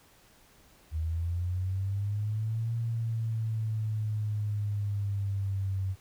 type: linear two-way sweep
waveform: sine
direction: up then down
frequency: 77.78 to 116 to 94.9 Hz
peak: -28 dBFS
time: 0.91-5.96 s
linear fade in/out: 50 ms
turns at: 2.75 s
effects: pink hiss -60 dBFS RMS until 6 s